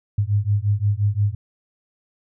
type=beating tone pair; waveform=sine; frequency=100 / 105.7 Hz; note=G2 / G#2; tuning=+35 / +31 cents; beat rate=5.7 Hz; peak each=-20 dBFS; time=0.18-1.35 s; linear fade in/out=5 ms; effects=none